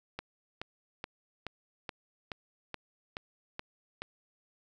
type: click train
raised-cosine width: 0.3 ms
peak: -21 dBFS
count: 10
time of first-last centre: 0.19-4.02 s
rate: 2.35 Hz
effects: none